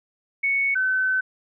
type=tone pair in turn; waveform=sine; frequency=2217 / 1522.1 Hz; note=C#7 / F#6; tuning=0 / +49 cents; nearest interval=perfect fifth; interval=651 cents; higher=first; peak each=-19 dBFS; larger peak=neither; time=0.43-0.75 / 0.75-1.21 s; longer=second; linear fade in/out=10 ms; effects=none